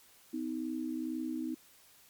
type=tone pair together; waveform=sine; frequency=253.8 / 315.9 Hz; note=B3 / D#4; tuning=+47 / +26 cents; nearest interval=major third; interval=379 cents; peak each=-37 / -36 dBFS; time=0.33-1.55 s; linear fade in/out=10 ms; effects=white hiss -61 dBFS RMS until 2.09 s + MP3 96 kbps